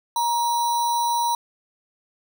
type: tone with sample-and-hold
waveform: sine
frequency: 943 Hz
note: A#5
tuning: 20 cents sharp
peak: -19 dBFS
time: 0.16-1.35 s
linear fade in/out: 2 ms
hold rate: 4900 Hz
effects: none